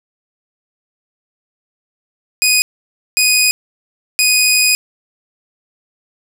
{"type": "tone bursts at uneven times", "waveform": "15% pulse", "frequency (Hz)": 2489, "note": "D#7", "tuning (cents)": 0, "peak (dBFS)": -3, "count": 3, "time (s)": [[2.42, 2.62], [3.17, 3.51], [4.19, 4.75]], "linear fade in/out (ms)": 0, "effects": []}